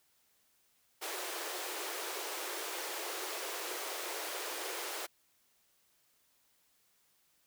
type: high-pass noise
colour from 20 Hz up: pink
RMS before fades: -40 dBFS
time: 1.01-5.07 s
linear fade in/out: 20 ms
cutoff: 330 Hz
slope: 96 dB/octave
effects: white hiss -72 dBFS RMS until 7.46 s